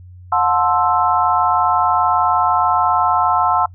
sine chord, F# half-diminished seventh, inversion none, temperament equal with one note detuned, 721 / 880 / 1046.5 / 1318.5 Hz, F#5 / A5 / C6 / E6, -45 / 0 / 0 / 0 cents, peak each -18 dBFS, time 0.32-3.66 s, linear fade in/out 5 ms, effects noise-tail reverb RT60 0.1 s tail -25 dB re dry + added 90 Hz sine -36 dBFS peak until 3.74 s

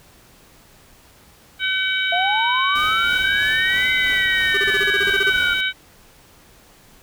harmonic tone, 759 Hz, F#5, 44 cents sharp, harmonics 2 / 3 / 4 / 5, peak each -22 / -24 / -25 / -26 dBFS, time 1.59-5.73 s, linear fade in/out 50 ms
sine linear two-way sweep, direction up then down, 679 to 2060 to 1417 Hz, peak -19 dBFS, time 2.12-5.54 s, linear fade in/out 5 ms, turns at 3.91 s
pink noise with tremolo, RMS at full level -34 dBFS, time 2.75-5.61 s, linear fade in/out 5 ms, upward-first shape sine, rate 3.1 Hz, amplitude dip 35%
square tone bursts, 399.7 Hz, G4, 34 cents sharp, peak -23 dBFS, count 12, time 4.54-5.3 s, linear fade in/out 5 ms, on 34 ms, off 32 ms
effects pink hiss -50 dBFS RMS until 7.02 s

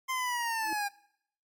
25% pulse linear sweep, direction down, 1050 to 802 Hz, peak -26 dBFS, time 0.08-0.89 s, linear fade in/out 20 ms
sine tone with exponential growth, 325.7 Hz, E4, 21 cents flat, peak -34 dBFS, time 0.57-0.73 s, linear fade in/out 1 ms, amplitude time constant 33 ms
effects noise-tail reverb RT60 0.7 s tail -22 dB re dry + MP3 96 kbps

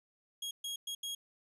sawtooth tone bursts at uneven times, 3286 Hz, G#7, 19 cents flat, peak -34 dBFS, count 4, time 0.42-0.51 / 0.64-0.76 / 0.87-0.95 / 1.03-1.15 s, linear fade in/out 5 ms, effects resampled to 32000 Hz

